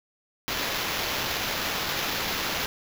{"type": "noise with sample-and-hold", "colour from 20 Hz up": "white", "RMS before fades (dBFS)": -29, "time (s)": [0.48, 2.66], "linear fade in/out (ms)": 0, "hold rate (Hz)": 8820, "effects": []}